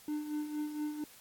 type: tone with tremolo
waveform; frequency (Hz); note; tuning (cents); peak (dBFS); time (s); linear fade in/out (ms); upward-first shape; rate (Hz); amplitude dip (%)
triangle; 300.1; D4; +38; -30; 0.08-1.04; 2; sine; 4.3; 60
effects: white hiss -57 dBFS RMS until 1.2 s + AAC 64 kbps